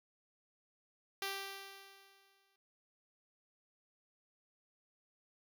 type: tone with exponential decay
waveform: 5% pulse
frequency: 392 Hz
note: G4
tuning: in tune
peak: -25 dBFS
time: 1.22-2.56 s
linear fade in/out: 2 ms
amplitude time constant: 290 ms
effects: none